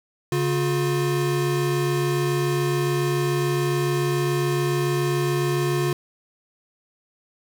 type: tone pair together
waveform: square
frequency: 141.35 / 357 Hz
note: C#3 / F4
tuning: +34 / +38 cents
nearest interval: octave + major third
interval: 1604 cents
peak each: -24 dBFS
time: 0.32-5.93 s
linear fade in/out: 2 ms
effects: 8-bit